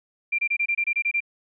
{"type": "tone bursts", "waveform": "sine", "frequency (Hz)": 2373, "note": "D7", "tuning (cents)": 17, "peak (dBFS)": -20, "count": 10, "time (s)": [0.32, 1.205], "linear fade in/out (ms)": 10, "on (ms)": 66, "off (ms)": 25, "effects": []}